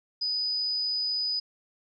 sine tone, 4978 Hz, D#8, in tune, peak -26 dBFS, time 0.21-1.4 s, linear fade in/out 10 ms, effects none

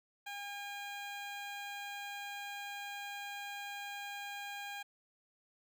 15% pulse tone with notch filter, 809 Hz, G#5, 46 cents flat, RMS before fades -44 dBFS, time 0.26-4.83 s, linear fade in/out 10 ms, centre 9600 Hz, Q 1.7, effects none

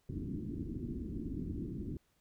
white low-pass noise, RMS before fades -40 dBFS, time 0.09-1.97 s, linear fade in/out 2 ms, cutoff 330 Hz, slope 48 dB/octave, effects pink hiss -75 dBFS RMS until 2.2 s

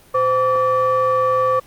triangle ring-modulated tone, 316.9 Hz, D#4, 32 cents sharp, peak -9 dBFS, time 0.14-1.6 s, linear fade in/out 10 ms, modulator 833 Hz, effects pink hiss -49 dBFS RMS until 1.66 s + Opus 32 kbps

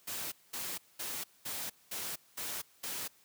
white noise bursts, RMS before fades -39 dBFS, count 7, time 0.07-3.08 s, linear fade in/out 10 ms, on 250 ms, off 210 ms, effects white hiss -65 dBFS RMS until 3.24 s + high-pass 80 Hz 12 dB/octave

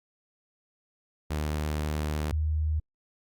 sawtooth / sine tone pair in turn, 75.8 / 77.44 Hz, D#2 / D#2, -45 / -8 cents, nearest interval unison, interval 37 cents, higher second, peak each -24 dBFS, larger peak neither, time 1.3-2.32 / 2.32-2.8 s, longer first, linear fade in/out 10 ms, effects Opus 48 kbps

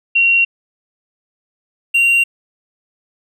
sine / triangle tone pair in turn, 2746 / 2760 Hz, F7 / F7, -30 / -21 cents, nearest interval unison, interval 9 cents, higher second, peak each -9 / -8 dBFS, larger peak second, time 0.15-0.45 / 1.94-2.24 s, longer neither, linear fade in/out 10 ms, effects none

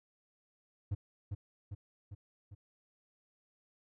triangle tone with echo, 100 Hz, G2, 35 cents sharp, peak -29 dBFS, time 0.91-0.95 s, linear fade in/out 10 ms, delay 400 ms, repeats 4, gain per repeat -4 dB, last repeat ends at 2.55 s, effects none

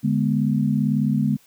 sine chord, G# diminished, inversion second, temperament equal with one note detuned, 146.83 / 208.6 / 246.9 Hz, D3 / G#3 / B3, 0 / +8 / 0 cents, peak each -22 / -21 / -23 dBFS, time 0.03-1.37 s, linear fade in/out 20 ms, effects white hiss -56 dBFS RMS until 1.46 s

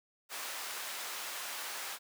pink high-pass noise, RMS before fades -41 dBFS, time 0.29-1.99 s, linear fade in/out 50 ms, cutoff 890 Hz, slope 12 dB/octave, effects none

